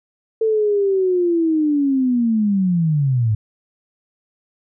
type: linear sweep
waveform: sine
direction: down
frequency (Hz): 447.8 to 103.83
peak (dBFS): -14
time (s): 0.41-3.35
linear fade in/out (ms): 5
effects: none